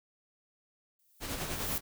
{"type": "noise with exponential growth", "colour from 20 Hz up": "violet", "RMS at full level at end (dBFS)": -33, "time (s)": [0.99, 1.78], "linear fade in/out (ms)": 2, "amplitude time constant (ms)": 170}
{"type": "noise with tremolo", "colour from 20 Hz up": "pink", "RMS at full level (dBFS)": -35, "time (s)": [1.2, 1.81], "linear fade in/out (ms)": 50, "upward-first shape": "triangle", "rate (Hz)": 10, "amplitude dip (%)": 50}
{"effects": []}